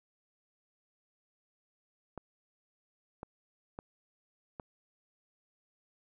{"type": "clicks", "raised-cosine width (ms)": 1, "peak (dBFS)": -27, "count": 4, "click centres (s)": [2.177, 3.231, 3.789, 4.598], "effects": []}